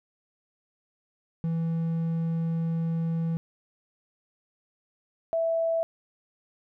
triangle / sine tone pair in turn, 164.81 / 659.2 Hz, E3 / E5, 0 / 0 cents, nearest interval 2 octaves, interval 2400 cents, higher second, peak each -23 / -23 dBFS, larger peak neither, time 1.44-3.37 / 5.33-5.83 s, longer first, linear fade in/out 0 ms, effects none

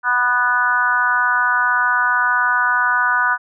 harmonic tone with a mistuned harmonic, 246.9 Hz, B3, in tune, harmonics 3 / 4 / 5 / 6 / 7, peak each -28 / -20 / -21 / -16 / -26 dBFS, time 0.03-3.38 s, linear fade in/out 50 ms, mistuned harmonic 5, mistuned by -16 cents, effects none

